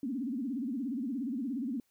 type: tone with vibrato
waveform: sine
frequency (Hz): 255.1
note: C4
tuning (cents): -44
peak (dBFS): -32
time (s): 0.03-1.8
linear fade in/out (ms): 2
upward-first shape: sine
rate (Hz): 17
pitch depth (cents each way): 220
effects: white hiss -75 dBFS RMS until 1.9 s